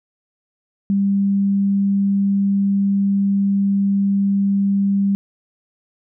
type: tone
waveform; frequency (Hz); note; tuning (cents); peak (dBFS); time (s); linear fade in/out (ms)
sine; 198.2; G3; +19; -14; 0.9-5.15; 0
effects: none